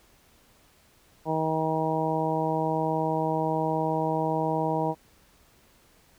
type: harmonic tone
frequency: 158.8 Hz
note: D#3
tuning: 36 cents sharp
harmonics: 1 / 2 / 3 / 4 / 5 / 6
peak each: -31 / -31 / -31 / -31 / -31 / -31 dBFS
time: 1.25-4.95 s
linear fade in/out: 50 ms
effects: pink hiss -60 dBFS RMS until 6.18 s